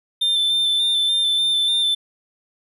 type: tone with vibrato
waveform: triangle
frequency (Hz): 3567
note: A7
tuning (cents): +23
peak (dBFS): -15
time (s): 0.21-1.95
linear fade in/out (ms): 10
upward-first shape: square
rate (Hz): 3.4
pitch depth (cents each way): 16
effects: none